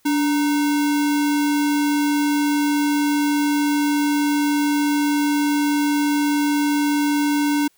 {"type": "tone with sample-and-hold", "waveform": "sine", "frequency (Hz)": 290.8, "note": "D4", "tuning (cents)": -17, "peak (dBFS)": -16, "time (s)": [0.05, 7.68], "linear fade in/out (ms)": 10, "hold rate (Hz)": 1225, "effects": ["white hiss -61 dBFS RMS until 7.77 s"]}